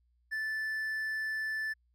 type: tone with hard clipping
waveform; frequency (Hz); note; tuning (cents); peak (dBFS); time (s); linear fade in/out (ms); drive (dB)
triangle; 1754; A6; -6; -33; 0.31-1.74; 20; 6
effects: added 60 Hz sine -68 dBFS peak until 1.94 s